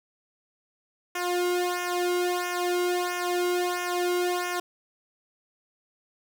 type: tone with flanger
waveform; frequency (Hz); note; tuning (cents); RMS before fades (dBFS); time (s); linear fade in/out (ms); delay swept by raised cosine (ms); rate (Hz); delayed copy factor
sawtooth; 355.8; F4; +32; -27; 1.15-4.6; 5; 0.23 to 1.18; 1.5; -0.95
effects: none